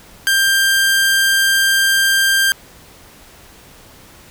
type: tone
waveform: sawtooth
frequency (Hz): 1586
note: G6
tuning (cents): +20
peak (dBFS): -8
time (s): 0.27-2.52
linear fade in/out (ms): 0
effects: pink hiss -43 dBFS RMS until 4.3 s